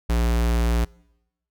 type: tone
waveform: square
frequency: 58.27 Hz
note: A#1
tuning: in tune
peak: -19 dBFS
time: 0.09-0.85 s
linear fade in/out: 10 ms
effects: noise-tail reverb RT60 0.9 s tail -25 dB re dry